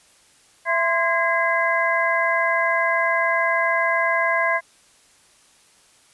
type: tone cluster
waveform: sine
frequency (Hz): 667 / 1040 / 1640 / 2043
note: E5 / C6 / G#6 / C7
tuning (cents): +20 / -11 / -22 / -42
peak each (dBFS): -23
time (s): 0.65-4.61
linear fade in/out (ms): 50
effects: white hiss -55 dBFS RMS until 6.13 s + resampled to 24000 Hz